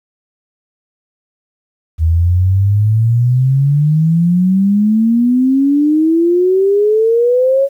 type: exponential sweep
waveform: sine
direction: up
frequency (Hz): 78.9 to 558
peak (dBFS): -8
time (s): 1.98-7.69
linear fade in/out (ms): 50
effects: 8-bit